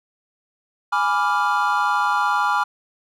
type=chord; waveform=triangle; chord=G# diminished seventh; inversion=none; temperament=equal; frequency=830.6 / 987.8 / 1174.7 / 1396.9 Hz; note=G#5 / B5 / D6 / F6; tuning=0 / 0 / 0 / 0 cents; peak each=-21 dBFS; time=0.92-2.64 s; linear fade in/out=10 ms; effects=none